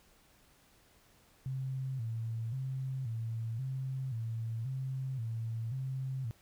sine tone with vibrato, 122.5 Hz, B2, 14 cents flat, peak -34 dBFS, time 1.46-6.31 s, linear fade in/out 0 ms, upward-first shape square, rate 0.94 Hz, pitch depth 130 cents each way, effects pink hiss -65 dBFS RMS until 6.41 s

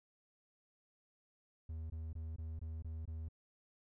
triangle tone bursts, 80 Hz, D#2, 49 cents sharp, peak -39 dBFS, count 7, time 1.69-3.286 s, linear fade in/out 5 ms, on 210 ms, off 21 ms, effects none

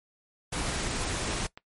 pink noise, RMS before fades -31 dBFS, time 0.52-1.47 s, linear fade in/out 10 ms
click, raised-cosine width 0.3 ms, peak -26 dBFS, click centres 1.575 s
effects noise-tail reverb RT60 0.1 s tail -18 dB re dry + MP3 48 kbps

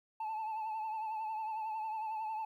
sine tone with vibrato, 874 Hz, A5, 12 cents flat, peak -33 dBFS, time 0.2-2.45 s, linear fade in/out 5 ms, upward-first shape triangle, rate 11 Hz, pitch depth 55 cents each way, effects tanh soft clip ceiling -35 dBFS + 12-bit

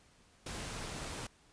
pink noise, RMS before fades -42 dBFS, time 0.46-1.27 s, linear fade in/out 5 ms, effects pink hiss -65 dBFS RMS until 1.52 s + resampled to 22050 Hz

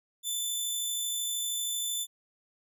15% pulse tone with amplitude modulation, 3520 Hz, A7, in tune, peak -22 dBFS, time 0.23-2.07 s, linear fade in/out 50 ms, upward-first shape sine, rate 52.9 Hz, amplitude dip 25%, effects none

